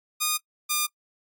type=tone pair in turn; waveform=5% pulse; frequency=1228 / 1207.6 Hz; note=D#6 / D6; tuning=-23 / +48 cents; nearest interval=unison; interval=29 cents; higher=first; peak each=-11 dBFS; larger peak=neither; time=0.2-0.38 / 0.69-0.87 s; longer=neither; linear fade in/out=20 ms; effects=noise-tail reverb RT60 0.1 s tail -26 dB re dry + AAC 64 kbps